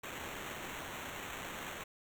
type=noise with sample-and-hold; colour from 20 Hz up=white; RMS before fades=-44 dBFS; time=0.03-1.84 s; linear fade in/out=10 ms; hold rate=4900 Hz; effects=none